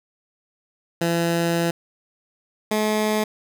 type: tone pair in turn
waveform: 15% pulse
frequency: 169 / 214.2 Hz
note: E3 / A3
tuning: +43 / -46 cents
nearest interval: major third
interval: 411 cents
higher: second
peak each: -13 dBFS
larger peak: neither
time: 1.01-1.71 / 2.71-3.24 s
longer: first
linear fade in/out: 5 ms
effects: none